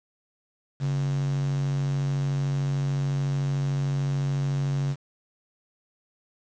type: tone with high-pass filter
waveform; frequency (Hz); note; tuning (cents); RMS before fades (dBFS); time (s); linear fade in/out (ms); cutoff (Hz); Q
square; 46.81; F#1; +21; -26; 0.79-4.96; 50; 130; 7.8
effects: resampled to 16000 Hz + 8-bit

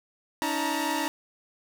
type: tone cluster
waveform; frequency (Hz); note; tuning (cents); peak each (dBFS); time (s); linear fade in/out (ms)
sawtooth; 284.8 / 318.7 / 897 / 952; C#4 / D#4 / A5 / A#5; +47 / +42 / +33 / +36; -28; 0.42-1.08; 0
effects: none

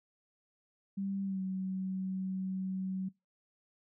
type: tone with pitch glide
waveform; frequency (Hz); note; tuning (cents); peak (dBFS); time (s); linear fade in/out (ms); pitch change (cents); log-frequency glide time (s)
sine; 196 to 188.67; G3 to F#3; 0 to +34; -33; 0.97-3.09; 10; -66; 1.24-1.41
effects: noise-tail reverb RT60 0.2 s tail -22 dB re dry

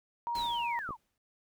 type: tone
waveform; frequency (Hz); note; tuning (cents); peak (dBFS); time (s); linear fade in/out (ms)
sine; 944; A#5; +22; -31; 0.27-0.79; 0
type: linear sweep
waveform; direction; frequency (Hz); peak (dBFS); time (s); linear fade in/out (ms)
sine; down; 4298 to 835; -36; 0.34-0.97; 50
type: noise with exponential decay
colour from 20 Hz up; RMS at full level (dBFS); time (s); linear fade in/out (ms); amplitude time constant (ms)
pink; -44; 0.35-1.18; 2; 180
type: clicks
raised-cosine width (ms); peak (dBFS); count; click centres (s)
2; -30; 2; 0.891 / 0.907
effects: none

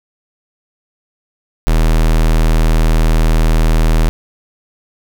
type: tone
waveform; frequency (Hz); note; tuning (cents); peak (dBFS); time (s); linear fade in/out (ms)
square; 40; D#1; +49; -9; 1.67-4.09; 0
effects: none

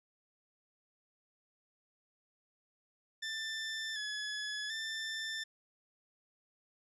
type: tone with pitch steps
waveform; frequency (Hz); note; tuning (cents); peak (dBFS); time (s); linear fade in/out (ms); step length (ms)
20% pulse; 1775 / 1700 / 1779; A6 / G#6 / A6; +15 / +40 / +19; -32; 3.22-5.44; 10; 740
effects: resampled to 24000 Hz

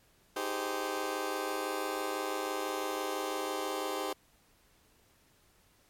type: chord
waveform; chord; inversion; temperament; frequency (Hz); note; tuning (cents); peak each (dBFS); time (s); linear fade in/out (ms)
20% pulse; Ab major seventh; second; just; 311.5 / 389.3 / 415.3 / 519.1; Eb4 / G4 / Ab4 / C5; +2 / -12 / 0 / -14; -35 / -32 / -36 / -33; 0.36-4.13; 5
effects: pink hiss -66 dBFS RMS until 5.89 s + MP3 64 kbps

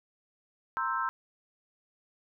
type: chord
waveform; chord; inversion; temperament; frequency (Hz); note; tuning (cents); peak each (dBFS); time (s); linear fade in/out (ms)
sine; C dominant seventh; third; equal; 932.3 / 1046.5 / 1318.5 / 1568; Bb5 / C6 / E6 / G6; 0 / 0 / 0 / 0; -36 / -33 / -32 / -36; 0.77-1.09; 0
effects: none

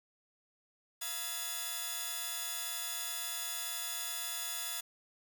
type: tone cluster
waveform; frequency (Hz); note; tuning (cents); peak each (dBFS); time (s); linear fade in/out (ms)
5% pulse; 683 / 962 / 1266 / 1684 / 3453; F5 / B5 / D#6 / G#6 / A7; -39 / -46 / +30 / +24 / -33; -35 / -36 / -36 / -33 / -31; 1.01-4.81; 10
effects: none

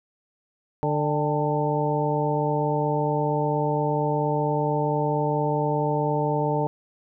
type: harmonic tone with a mistuned harmonic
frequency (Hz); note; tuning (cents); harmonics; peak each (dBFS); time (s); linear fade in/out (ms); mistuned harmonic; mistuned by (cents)
148.6; D3; +21; 1 / 2 / 3 / 4 / 5 / 6; -26 / -30 / -27 / -29 / -31 / -28; 0.83-6.67; 0; 5; +100
effects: none

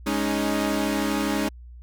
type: chord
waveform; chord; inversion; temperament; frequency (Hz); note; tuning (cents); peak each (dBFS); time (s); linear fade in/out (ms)
sawtooth; Ab suspended fourth; none; equal with one note detuned; 207.7 / 278.9 / 311.1; Ab3 / Db4 / Eb4; 0 / +11 / 0; -23; 0.06-1.49; 10
effects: added 60 Hz sine -40 dBFS peak until 1.82 s

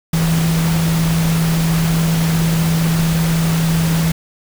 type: tone in noise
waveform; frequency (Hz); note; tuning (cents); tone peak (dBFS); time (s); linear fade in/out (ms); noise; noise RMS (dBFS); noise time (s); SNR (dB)
sine; 163.7; E3; -12; -13; 0.13-4.12; 5; pink; -23; 0.13-4.12; +7
effects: none

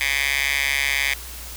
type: tone with high-pass filter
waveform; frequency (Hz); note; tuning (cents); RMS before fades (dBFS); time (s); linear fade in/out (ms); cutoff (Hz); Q
10% pulse; 138.9; C#3; +4; -22; 0.01-1.14; 0; 2200; 3.1
effects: added 60 Hz sine -37 dBFS peak until 1.56 s + white hiss -37 dBFS RMS until 1.56 s

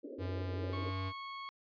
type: band-pass noise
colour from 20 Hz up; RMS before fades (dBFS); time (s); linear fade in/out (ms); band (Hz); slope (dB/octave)
pink; -45; 0.03-0.91; 20; 260 to 560; 96
type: tone with pitch glide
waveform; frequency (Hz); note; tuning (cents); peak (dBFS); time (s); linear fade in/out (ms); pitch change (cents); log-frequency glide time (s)
square; 92.5 to 94.88; F#2 to F#2; 0 to +44; -37; 0.18-1.13; 50; +44; 0.71-0.89
type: tone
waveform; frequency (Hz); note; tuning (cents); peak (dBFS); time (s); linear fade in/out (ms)
sawtooth; 1100; C#6; -14; -38; 0.73-1.49; 0
effects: resampled to 11025 Hz

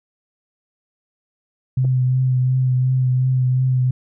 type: tone with vibrato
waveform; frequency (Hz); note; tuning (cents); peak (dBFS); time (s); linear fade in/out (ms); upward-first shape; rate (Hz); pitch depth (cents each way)
sine; 128.4; C3; -32; -14; 1.77-3.91; 5; triangle; 2.8; 25
type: clicks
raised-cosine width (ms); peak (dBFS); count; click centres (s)
2; -23 / -21; 2; 1.845 / 1.851
effects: none

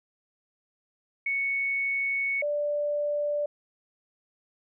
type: tone pair in turn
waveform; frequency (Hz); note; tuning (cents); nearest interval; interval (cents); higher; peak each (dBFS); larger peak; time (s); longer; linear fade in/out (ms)
sine; 2217 / 587.2; C#7 / D5; 0 / 0; octave + major seventh; 2300; first; -25; neither; 1.26-2.42 / 2.42-3.46; first; 5
effects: none

